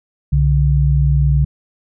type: tone pair together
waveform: sine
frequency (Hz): 64 / 143.48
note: C2 / D3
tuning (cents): -38 / -40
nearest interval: octave + major second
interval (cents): 1398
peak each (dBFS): -13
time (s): 0.32-1.45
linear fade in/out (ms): 10
effects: none